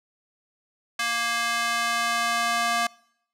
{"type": "tone with high-pass filter sweep", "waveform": "square", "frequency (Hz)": 234, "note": "A#3", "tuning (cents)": 7, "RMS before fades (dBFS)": -25, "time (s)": [0.99, 2.87], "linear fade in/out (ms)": 5, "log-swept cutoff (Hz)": [1500, 910], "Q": 1.2, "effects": ["noise-tail reverb RT60 0.7 s tail -24 dB re dry", "low-pass 10000 Hz 12 dB/octave"]}